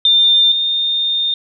sine tone pair in turn, 3603 / 3639 Hz, A7 / A#7, +40 / -42 cents, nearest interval unison, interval 18 cents, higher second, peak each -8 / -14 dBFS, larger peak first, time 0.05-0.52 / 0.52-1.34 s, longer second, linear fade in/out 2 ms, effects none

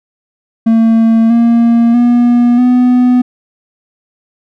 triangle tone with pitch steps, 226 / 233.3 / 240.8 / 248.6 Hz, A3 / A#3 / B3 / B3, +47 / +2 / -44 / +12 cents, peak -3 dBFS, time 0.66-3.22 s, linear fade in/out 10 ms, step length 640 ms, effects none

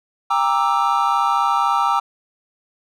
triangle chord, E half-diminished seventh, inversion first, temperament equal with one note detuned, 798.6 / 932.3 / 1174.7 / 1318.5 Hz, G5 / Bb5 / D6 / E6, +32 / 0 / 0 / 0 cents, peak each -19 dBFS, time 0.3-2 s, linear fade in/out 10 ms, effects none

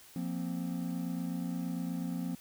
triangle chord, F suspended fourth, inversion none, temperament equal, 174.61 / 233.1 / 261.6 Hz, F3 / Bb3 / C4, 0 / 0 / 0 cents, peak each -34 / -38 / -36 dBFS, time 0.16-2.35 s, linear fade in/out 2 ms, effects white hiss -56 dBFS RMS until 2.4 s

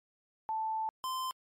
sine / square tone pair in turn, 880 / 1035.8 Hz, A5 / C6, 0 / -18 cents, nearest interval minor third, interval 282 cents, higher second, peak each -31 / -34 dBFS, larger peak first, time 0.49-0.89 / 1.04-1.31 s, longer first, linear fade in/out 0 ms, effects MP3 64 kbps

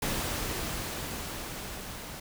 pink noise with level ramp, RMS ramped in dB -31 to -42 dBFS, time 0.02-2.2 s, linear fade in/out 5 ms, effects none

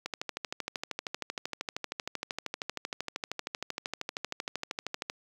click train, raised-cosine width 0.2 ms, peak -16 dBFS, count 66, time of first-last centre 0.06-5.099 s, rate 12.9 Hz, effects high-pass 200 Hz 12 dB/octave + 8-bit

